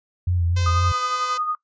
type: tone with vibrato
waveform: sine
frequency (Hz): 87.31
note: F2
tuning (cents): 0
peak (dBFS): -18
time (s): 0.27-0.92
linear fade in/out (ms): 5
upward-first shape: sine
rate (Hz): 4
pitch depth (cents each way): 50
type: tone with pitch glide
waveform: 5% pulse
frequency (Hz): 515 to 506.4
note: C5 to B4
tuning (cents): -28 to +43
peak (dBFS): -18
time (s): 0.56-1.38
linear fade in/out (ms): 10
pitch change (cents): -29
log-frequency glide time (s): 0.88-0.93
type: tone with tremolo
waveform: sine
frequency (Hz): 1236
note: D#6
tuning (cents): -12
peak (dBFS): -20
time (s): 0.66-1.55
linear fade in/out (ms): 2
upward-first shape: sine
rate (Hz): 11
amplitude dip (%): 50
effects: noise-tail reverb RT60 0.1 s tail -17 dB re dry + resampled to 16000 Hz